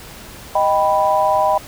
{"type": "chord", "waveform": "sine", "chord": "Eb augmented", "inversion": "none", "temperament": "equal", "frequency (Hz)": [622.3, 784, 987.8], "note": ["Eb5", "G5", "B5"], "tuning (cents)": [0, 0, 0], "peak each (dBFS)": -17, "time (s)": [0.55, 1.58], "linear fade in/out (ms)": 5, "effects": ["pink hiss -37 dBFS RMS until 1.67 s"]}